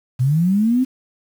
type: linear sweep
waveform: sine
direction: up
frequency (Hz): 119.9 to 265.2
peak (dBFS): -13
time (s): 0.19-0.85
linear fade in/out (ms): 20
effects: 7-bit